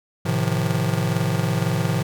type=chord; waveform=square; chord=F dominant seventh; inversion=first; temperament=just; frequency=109.13 / 130.96 / 157.15 / 174.61 Hz; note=A2 / C3 / Eb3 / F3; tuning=-14 / +2 / +18 / 0 cents; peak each=-26 dBFS; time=0.25-2.03 s; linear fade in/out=10 ms; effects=none